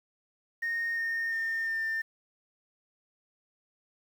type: tone with pitch steps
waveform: sine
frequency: 1850 / 1833 / 1816.1 / 1799.4 Hz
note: A#6 / A#6 / A#6 / A6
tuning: -14 / -30 / -46 / +38 cents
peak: -27 dBFS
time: 0.62-2.02 s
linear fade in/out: 10 ms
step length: 350 ms
effects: tanh soft clip ceiling -26 dBFS + 9-bit